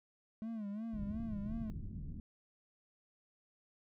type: tone with vibrato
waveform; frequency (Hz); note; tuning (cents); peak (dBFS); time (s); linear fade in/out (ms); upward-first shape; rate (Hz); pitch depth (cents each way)
triangle; 214.3; A3; -45; -37; 0.42-1.7; 0; sine; 2.8; 120
type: low-pass noise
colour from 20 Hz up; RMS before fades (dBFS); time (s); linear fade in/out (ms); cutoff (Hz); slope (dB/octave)
pink; -44; 0.93-2.2; 2; 220; 24
effects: none